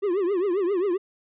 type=tone with vibrato; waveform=triangle; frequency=376.6 Hz; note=F#4; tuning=31 cents sharp; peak=-19 dBFS; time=0.02-0.98 s; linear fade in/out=20 ms; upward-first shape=triangle; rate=7.5 Hz; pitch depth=210 cents each way; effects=resampled to 8000 Hz